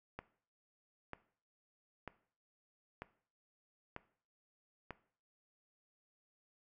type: click train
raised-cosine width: 0.5 ms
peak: -28 dBFS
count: 6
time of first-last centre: 0.19-4.907 s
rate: 1.06 Hz
effects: noise-tail reverb RT60 0.5 s tail -17 dB re dry